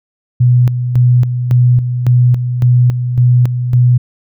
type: tone with tremolo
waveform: sine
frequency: 123.47 Hz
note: B2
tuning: in tune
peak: -5 dBFS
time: 0.4-3.98 s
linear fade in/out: 10 ms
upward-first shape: square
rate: 1.8 Hz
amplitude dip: 60%
effects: none